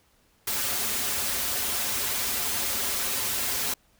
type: noise with comb filter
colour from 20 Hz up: white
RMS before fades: -28 dBFS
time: 0.47-3.74 s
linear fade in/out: 5 ms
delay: 6.3 ms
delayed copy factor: -0.8
effects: pink hiss -64 dBFS RMS until 3.99 s